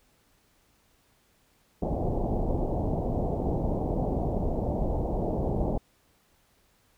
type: low-pass noise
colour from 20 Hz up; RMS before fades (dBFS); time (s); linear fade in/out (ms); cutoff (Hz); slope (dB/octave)
pink; -28; 1.82-5.78; 5; 810; 48
effects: pink hiss -66 dBFS RMS until 6.97 s